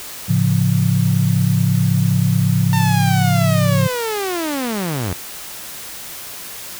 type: chord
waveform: sine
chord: A augmented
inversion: none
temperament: equal with one note detuned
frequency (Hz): 109.3 / 138.59 / 174.61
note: A2 / C#3 / E#3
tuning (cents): -11 / 0 / 0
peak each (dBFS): -17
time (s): 0.28-3.88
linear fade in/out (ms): 20
type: linear sweep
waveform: sawtooth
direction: down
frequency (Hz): 909 to 81.7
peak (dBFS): -16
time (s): 2.73-5.13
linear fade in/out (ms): 0
effects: white hiss -32 dBFS RMS until 6.79 s